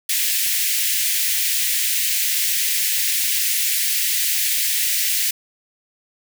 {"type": "high-pass noise", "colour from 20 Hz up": "white", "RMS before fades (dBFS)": -20, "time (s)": [0.09, 5.31], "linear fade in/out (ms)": 5, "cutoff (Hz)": 1800, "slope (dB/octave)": 48, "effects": []}